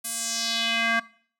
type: tone with band-pass filter sweep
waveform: square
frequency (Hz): 229.4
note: A#3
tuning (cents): -28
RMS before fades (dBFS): -26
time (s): 0.04-1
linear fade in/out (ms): 10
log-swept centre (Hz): 11000 to 1600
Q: 2.3
effects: noise-tail reverb RT60 0.5 s tail -20 dB re dry